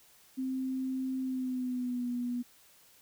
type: tone with pitch glide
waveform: sine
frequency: 261.3 to 243.8 Hz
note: C4 to B3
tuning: -2 to -22 cents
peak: -31 dBFS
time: 0.37-2.43 s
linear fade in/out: 20 ms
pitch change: -120 cents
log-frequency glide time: 1.21-2.08 s
effects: white hiss -61 dBFS RMS until 3.01 s